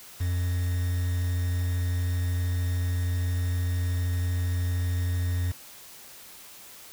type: tone with quantisation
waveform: triangle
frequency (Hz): 88.7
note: F2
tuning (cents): +27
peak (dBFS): -22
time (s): 0.2-5.52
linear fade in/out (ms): 10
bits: 7
effects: white hiss -47 dBFS RMS until 6.92 s